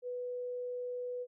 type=tone; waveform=sine; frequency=493.9 Hz; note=B4; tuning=in tune; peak=-36 dBFS; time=0.02-1.27 s; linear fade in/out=50 ms; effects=none